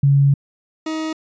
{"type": "tone pair in turn", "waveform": ["sine", "40% pulse"], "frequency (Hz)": [139.9, 315.9], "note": ["C#3", "D#4"], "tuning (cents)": [16, 26], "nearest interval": "octave + major second", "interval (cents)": 1410, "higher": "second", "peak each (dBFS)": [-10, -21], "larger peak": "first", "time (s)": [[0.03, 0.34], [0.86, 1.13]], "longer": "first", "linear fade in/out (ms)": 5, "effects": ["resampled to 16000 Hz"]}